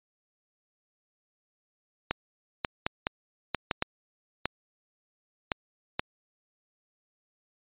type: clicks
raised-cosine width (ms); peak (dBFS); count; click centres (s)
0.3; -10; 10; 2.11 / 2.648 / 2.865 / 3.069 / 3.547 / 3.712 / 3.824 / 4.456 / 5.518 / 5.995
effects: resampled to 8000 Hz